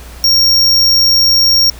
square tone, 5560 Hz, F8, 9 cents flat, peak -7 dBFS, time 0.24-1.7 s, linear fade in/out 2 ms, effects added 60 Hz sine -31 dBFS peak until 1.79 s + pink hiss -36 dBFS RMS until 1.79 s

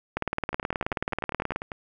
two click trains, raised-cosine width 0.5 ms, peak -18 / -11 dBFS, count 13 / 27, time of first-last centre 0.53-1.718 / 0.17-1.56 s, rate 10.1 / 18.7 Hz, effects none

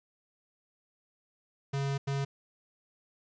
square tone bursts at uneven times, 138.59 Hz, C#3, in tune, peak -30 dBFS, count 2, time 1.73-1.98 / 2.07-2.25 s, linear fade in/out 10 ms, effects resampled to 16000 Hz + 11-bit

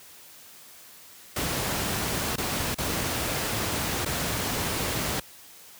pink noise with dropouts, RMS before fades -28 dBFS, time 1.36-5.2 s, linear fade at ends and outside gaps 5 ms, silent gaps 2.359-2.38 / 2.746-2.783 / 4.05-4.059 s, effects white hiss -49 dBFS RMS until 5.79 s + high-pass 60 Hz 12 dB/octave

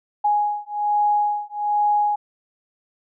sine beating tone pair, 830.6 / 831.8 Hz, G#5 / G#5, 0 / +2 cents, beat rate 1.2 Hz, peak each -21 dBFS, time 0.24-2.16 s, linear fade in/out 10 ms, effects none

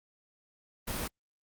pink noise, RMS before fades -35 dBFS, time 0.87-1.08 s, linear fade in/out 10 ms, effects Opus 32 kbps

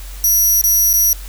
5% pulse tone with dropouts, 5800 Hz, F#8, 35 cents flat, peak -5 dBFS, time 0.24-1.13 s, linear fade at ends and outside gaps 1 ms, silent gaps 0.614-0.639 / 0.931-0.937 s, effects added 46 Hz sine -28 dBFS peak until 1.28 s + white hiss -38 dBFS RMS until 1.28 s

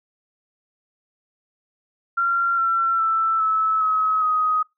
sine tone with pitch steps, 1377 / 1351.8 / 1327 / 1302.7 / 1278.9 / 1255.4 Hz, F6 / E6 / E6 / E6 / D#6 / D#6, -25 / +43 / +11 / -21 / +47 / +15 cents, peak -17 dBFS, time 2.17-4.63 s, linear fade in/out 10 ms, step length 410 ms, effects noise-tail reverb RT60 0.2 s tail -25 dB re dry

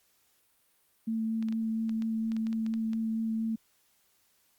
sine tone with vibrato, 223.3 Hz, A3, 26 cents sharp, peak -28 dBFS, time 1.07-3.56 s, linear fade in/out 10 ms, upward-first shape sine, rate 4.3 Hz, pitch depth 10 cents each way
clicks, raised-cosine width 0.2 ms, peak -30 dBFS, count 12, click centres 1.426 / 1.486 / 1.525 / 1.894 / 2.022 / 2.319 / 2.366 / 2.469 / 2.529 / 2.664 / 2.739 / 2.933 s
effects white hiss -69 dBFS RMS until 4.58 s + Opus 48 kbps

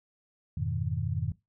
sine chord, F half-diminished seventh, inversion none, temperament equal, 87.31 / 103.83 / 123.47 / 155.56 Hz, F2 / Ab2 / Cb3 / Eb3, 0 / 0 / 0 / 0 cents, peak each -34 dBFS, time 0.57-1.32 s, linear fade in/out 5 ms, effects noise-tail reverb RT60 0.2 s tail -18 dB re dry

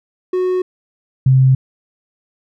triangle / sine tone pair in turn, 367.2 / 131.45 Hz, F#4 / C3, -13 / +8 cents, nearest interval octave + tritone, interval 1779 cents, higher first, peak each -12 / -7 dBFS, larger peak second, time 0.33-0.62 / 1.26-1.55 s, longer neither, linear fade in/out 5 ms, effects none

